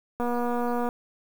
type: click train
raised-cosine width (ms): 1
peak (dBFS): -16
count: 167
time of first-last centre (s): 0.2-0.889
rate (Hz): 241
effects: 7-bit